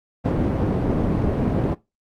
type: low-pass noise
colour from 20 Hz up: white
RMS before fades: -21 dBFS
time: 0.24-1.75 s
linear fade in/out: 20 ms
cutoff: 340 Hz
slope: 12 dB/octave
effects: noise-tail reverb RT60 0.2 s tail -18 dB re dry + Opus 48 kbps